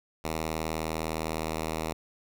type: tone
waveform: 5% pulse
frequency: 79.7 Hz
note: D#2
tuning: 42 cents sharp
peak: -19 dBFS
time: 0.24-1.93 s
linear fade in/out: 5 ms
effects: none